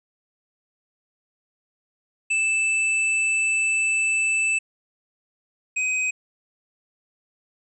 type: tone pair in turn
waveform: square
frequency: 2637 / 2517 Hz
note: E7 / D#7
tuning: 0 / +19 cents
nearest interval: minor second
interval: 81 cents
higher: first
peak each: -20 / -22 dBFS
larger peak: first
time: 2.3-4.59 / 5.76-6.11 s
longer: first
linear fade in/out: 10 ms
effects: resampled to 24000 Hz